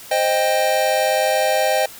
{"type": "chord", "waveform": "square", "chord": "C minor", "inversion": "none", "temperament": "equal with one note detuned", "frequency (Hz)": [523.3, 622.3, 790.8], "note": ["C5", "Eb5", "G5"], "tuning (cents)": [0, 0, 15], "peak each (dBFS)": [-22, -20, -21], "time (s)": [0.11, 1.86], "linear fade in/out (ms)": 5, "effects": ["white hiss -39 dBFS RMS until 1.99 s"]}